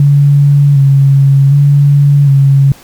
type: tone with vibrato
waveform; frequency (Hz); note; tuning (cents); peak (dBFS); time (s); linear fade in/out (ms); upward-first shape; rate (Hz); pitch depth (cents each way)
sine; 140.2; C#3; +20; -3; 0-2.72; 2; square; 0.66; 29
effects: pink hiss -38 dBFS RMS until 2.83 s